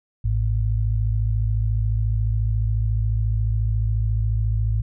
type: tone pair together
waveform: sine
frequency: 54.23 / 108.4 Hz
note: A1 / A2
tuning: -24 / -25 cents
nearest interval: octave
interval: 1199 cents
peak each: -21 dBFS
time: 0.24-4.82 s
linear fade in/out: 10 ms
effects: none